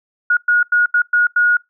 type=tone bursts at uneven times; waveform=sine; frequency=1445 Hz; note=F#6; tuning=41 cents flat; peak=-10 dBFS; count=6; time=0.3-0.37 / 0.48-0.63 / 0.72-0.86 / 0.94-1.02 / 1.13-1.27 / 1.36-1.57 s; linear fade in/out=5 ms; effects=noise-tail reverb RT60 0.2 s tail -26 dB re dry